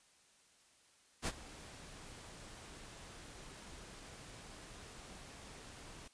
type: noise with ADSR envelope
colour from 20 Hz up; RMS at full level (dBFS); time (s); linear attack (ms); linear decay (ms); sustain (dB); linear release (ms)
pink; -35; 1.22-6.08; 49; 46; -18; 6
effects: white hiss -68 dBFS RMS until 6.13 s + resampled to 22050 Hz